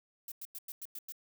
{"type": "noise bursts", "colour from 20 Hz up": "violet", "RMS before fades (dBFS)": -43, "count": 7, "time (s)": [0.28, 1.122], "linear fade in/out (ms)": 2, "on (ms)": 38, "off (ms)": 96, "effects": []}